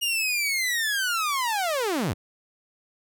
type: linear sweep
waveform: sawtooth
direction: down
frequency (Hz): 2868 to 65.5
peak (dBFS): -20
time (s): 0.01-2.14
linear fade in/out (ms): 20
effects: none